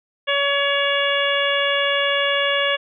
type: harmonic tone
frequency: 564 Hz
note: C#5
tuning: 30 cents sharp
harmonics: 1 / 2 / 3 / 4 / 5 / 6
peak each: -22 / -26 / -23 / -26 / -24 / -26 dBFS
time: 0.27-2.77 s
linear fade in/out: 20 ms
effects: none